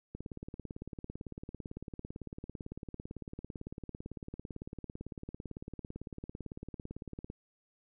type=click train; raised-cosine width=3 ms; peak=-29 dBFS; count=129; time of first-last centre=0.15-7.301 s; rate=17.9 Hz; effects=none